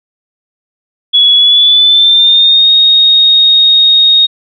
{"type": "tone with pitch glide", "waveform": "sine", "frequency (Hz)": [3381, 3730], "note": ["G#7", "A#7"], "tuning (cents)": [30, 0], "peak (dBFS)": -3, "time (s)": [1.13, 4.27], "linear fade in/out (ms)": 20, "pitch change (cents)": 170, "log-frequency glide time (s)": [1.36, 2.71], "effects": []}